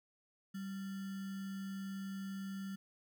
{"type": "tone with sample-and-hold", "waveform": "sine", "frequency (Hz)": 194.1, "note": "G3", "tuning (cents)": -17, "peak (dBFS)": -40, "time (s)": [0.54, 2.76], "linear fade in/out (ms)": 10, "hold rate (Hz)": 1575, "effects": []}